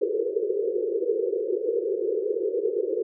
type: band-pass noise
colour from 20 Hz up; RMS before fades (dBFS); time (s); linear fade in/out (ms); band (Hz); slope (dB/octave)
white; -26; 0.01-3.03; 10; 360 to 490; 96
effects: none